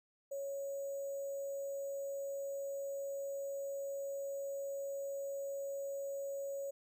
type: tone with sample-and-hold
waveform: sine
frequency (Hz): 554.4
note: C#5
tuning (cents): 0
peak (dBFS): -38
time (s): 0.31-6.71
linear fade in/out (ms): 10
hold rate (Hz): 7350
effects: none